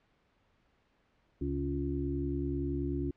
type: harmonic tone with a mistuned harmonic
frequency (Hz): 70.2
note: C#2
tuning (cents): +22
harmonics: 1 / 2 / 4 / 5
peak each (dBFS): -36 / -38 / -35 / -37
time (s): 1.41-3.11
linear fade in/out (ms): 5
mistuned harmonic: 2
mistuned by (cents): -25
effects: pink hiss -71 dBFS RMS until 3.16 s + low-pass 3000 Hz 12 dB/octave